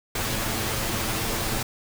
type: noise with comb filter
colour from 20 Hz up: pink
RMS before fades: -27 dBFS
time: 0.15-1.63 s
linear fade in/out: 5 ms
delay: 9 ms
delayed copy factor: +0.55
effects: none